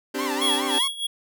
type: chord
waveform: sawtooth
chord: C suspended second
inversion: none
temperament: equal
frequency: 261.6 / 293.7 / 392 Hz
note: C4 / D4 / G4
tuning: 0 / 0 / 0 cents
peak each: -26 dBFS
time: 0.14-0.79 s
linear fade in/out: 10 ms
type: tone with vibrato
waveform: sawtooth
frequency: 974 Hz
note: B5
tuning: 24 cents flat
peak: -25 dBFS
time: 0.18-0.88 s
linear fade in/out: 10 ms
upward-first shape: sine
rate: 4.8 Hz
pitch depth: 210 cents each way
type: tone with tremolo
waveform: square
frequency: 3326 Hz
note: G#7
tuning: 2 cents sharp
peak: -20 dBFS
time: 0.41-1.07 s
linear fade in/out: 10 ms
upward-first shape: sine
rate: 3.2 Hz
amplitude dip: 85%
effects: none